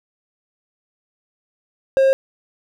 triangle tone, 536 Hz, C5, 42 cents sharp, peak -9 dBFS, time 1.97-2.13 s, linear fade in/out 0 ms, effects none

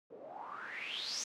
white noise with low-pass filter sweep, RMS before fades -43 dBFS, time 0.1-1.24 s, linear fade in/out 5 ms, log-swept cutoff 420 to 6400 Hz, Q 8.4, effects high-pass 200 Hz 12 dB/octave

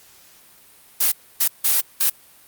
blue noise bursts at uneven times, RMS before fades -17 dBFS, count 4, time 1-1.12 / 1.4-1.48 / 1.64-1.81 / 2-2.1 s, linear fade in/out 10 ms, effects white hiss -50 dBFS RMS until 2.47 s + Opus 48 kbps

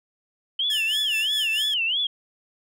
sine tone with vibrato, 3021 Hz, F#7, 35 cents sharp, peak -21 dBFS, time 0.59-2.07 s, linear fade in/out 5 ms, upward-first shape sine, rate 3 Hz, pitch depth 230 cents each way
10% pulse tone with tremolo, 1740 Hz, A6, 20 cents flat, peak -21 dBFS, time 0.7-1.74 s, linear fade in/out 2 ms, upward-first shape sine, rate 4.7 Hz, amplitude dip 60%
effects none

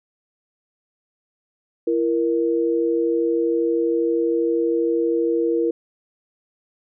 sine tone pair together, 336.2 / 468.8 Hz, E4 / A#4, +34 / +10 cents, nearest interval tritone, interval 576 cents, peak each -20 dBFS, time 1.87-5.71 s, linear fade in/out 5 ms, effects none

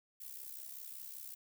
violet noise with amplitude modulation, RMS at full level -45 dBFS, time 0.2-1.35 s, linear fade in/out 10 ms, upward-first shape sine, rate 65.3 Hz, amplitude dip 70%, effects none

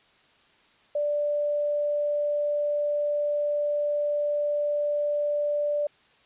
sine tone, 587.3 Hz, D5, in tune, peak -23 dBFS, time 0.95-5.87 s, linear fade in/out 5 ms, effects white hiss -60 dBFS RMS until 6.25 s + resampled to 8000 Hz

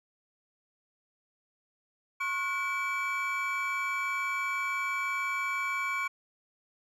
triangle tone cluster, 1088 / 1445 / 2303 Hz, C#6 / F#6 / D7, -33 / -41 / -34 cents, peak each -32 / -36 / -30 dBFS, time 2.2-6.08 s, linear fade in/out 10 ms, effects none

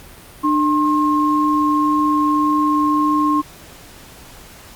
sine tone pair together, 299.7 / 1068 Hz, D4 / C6, +35 / +35 cents, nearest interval octave + minor seventh, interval 2200 cents, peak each -16 dBFS, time 0.43-3.42 s, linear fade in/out 20 ms, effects pink hiss -41 dBFS RMS until 4.75 s + Opus 48 kbps

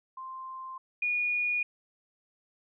sine tone pair in turn, 1046.5 / 2447 Hz, C6 / D#7, 0 / -29 cents, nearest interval octave + minor third, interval 1471 cents, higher second, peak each -38 / -26 dBFS, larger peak second, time 0.17-0.78 / 1.02-1.63 s, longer neither, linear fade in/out 5 ms, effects none

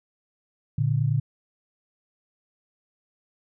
sine tone pair together, 115.21 / 144.8 Hz, A#2 / D3, -20 / -24 cents, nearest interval major third, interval 396 cents, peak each -23 dBFS, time 0.78-1.2 s, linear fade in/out 5 ms, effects none

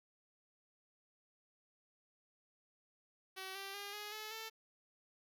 5% pulse tone with pitch steps, 380 / 392 / 404.5 / 417.3 / 430.5 / 444.1 Hz, F#4 / G4 / G#4 / G#4 / A4 / A4, +46 / 0 / -46 / +8 / -38 / +16 cents, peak -33 dBFS, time 3.36-4.5 s, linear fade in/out 20 ms, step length 190 ms, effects none

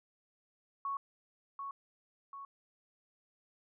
sine tone with echo, 1108.7 Hz, C#6, in tune, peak -34 dBFS, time 0.85-0.97 s, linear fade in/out 2 ms, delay 740 ms, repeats 2, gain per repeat -5 dB, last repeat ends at 2.45 s, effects none

